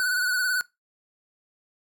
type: tone with vibrato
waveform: square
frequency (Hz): 1484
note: F#6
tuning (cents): +5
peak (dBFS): -23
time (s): 0-0.61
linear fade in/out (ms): 0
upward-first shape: sine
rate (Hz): 18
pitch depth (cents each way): 49
effects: noise-tail reverb RT60 0.2 s tail -21 dB re dry